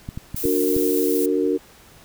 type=clicks; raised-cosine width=5 ms; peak=-17 dBFS; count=5; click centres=0.089 / 0.175 / 0.345 / 0.454 / 0.765 s
type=noise; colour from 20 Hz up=violet; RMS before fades=-28 dBFS; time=0.36-1.26 s; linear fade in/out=5 ms
type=chord; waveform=sine; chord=D augmented; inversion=none; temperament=just; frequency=293.7 / 367.1 / 458.9 Hz; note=D4 / F#4 / A#4; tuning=0 / -14 / -27 cents; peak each=-22 dBFS; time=0.43-1.58 s; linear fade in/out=20 ms
effects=pink hiss -49 dBFS RMS until 2.04 s